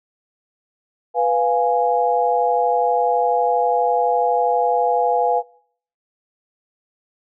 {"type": "chord", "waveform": "sine", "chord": "F diminished", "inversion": "second", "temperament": "equal", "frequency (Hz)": [493.9, 698.5, 830.6], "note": ["Cb5", "F5", "Ab5"], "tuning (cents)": [0, 0, 0], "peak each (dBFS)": -19, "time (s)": [1.14, 5.43], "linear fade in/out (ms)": 50, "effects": ["noise-tail reverb RT60 0.6 s tail -23 dB re dry"]}